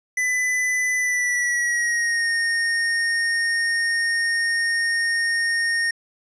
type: tone with pitch glide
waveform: square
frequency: 2001 to 1845.6 Hz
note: B6 to A#6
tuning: +22 to -18 cents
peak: -20 dBFS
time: 0.17-5.91 s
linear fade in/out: 5 ms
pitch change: -140 cents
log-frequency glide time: 0.97-2.29 s
effects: resampled to 22050 Hz + 10-bit